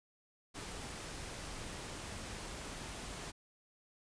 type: noise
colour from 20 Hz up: pink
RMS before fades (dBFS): -45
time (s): 0.54-3.32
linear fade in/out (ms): 20
effects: resampled to 22050 Hz